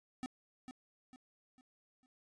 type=tone with echo; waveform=square; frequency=256.1 Hz; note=C4; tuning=37 cents flat; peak=-39 dBFS; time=0.23-0.26 s; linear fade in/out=0 ms; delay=450 ms; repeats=4; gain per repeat=-8 dB; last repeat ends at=2.06 s; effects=resampled to 22050 Hz